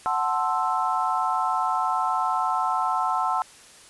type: chord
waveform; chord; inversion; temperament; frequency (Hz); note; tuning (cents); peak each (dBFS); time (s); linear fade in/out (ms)
sine; F# half-diminished seventh; none; equal; 740 / 880 / 1046.5 / 1318.5; F#5 / A5 / C6 / E6; 0 / 0 / 0 / 0; -27; 0.06-3.42; 0
effects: white hiss -49 dBFS RMS until 3.89 s + resampled to 24000 Hz